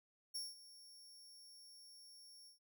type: tone with ADSR envelope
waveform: sawtooth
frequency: 5490 Hz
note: F8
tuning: 31 cents flat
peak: -38 dBFS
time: 0.34-2.59 s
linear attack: 16 ms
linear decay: 190 ms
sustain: -17 dB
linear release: 120 ms
effects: none